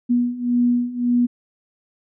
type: beating tone pair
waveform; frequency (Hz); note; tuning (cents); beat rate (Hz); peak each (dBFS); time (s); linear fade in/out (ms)
sine; 241.7 / 243.5; B3 / B3; -37 / -24; 1.8; -21 / -18; 0.09-1.27; 20
effects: none